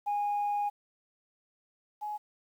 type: tone pair in turn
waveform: sine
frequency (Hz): 822 / 839.8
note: G#5 / G#5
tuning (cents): -18 / +19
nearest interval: unison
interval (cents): 37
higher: second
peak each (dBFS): -26 / -33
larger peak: first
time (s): 0.06-0.7 / 2.01-2.18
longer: first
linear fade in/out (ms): 20
effects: tanh soft clip ceiling -25 dBFS + 10-bit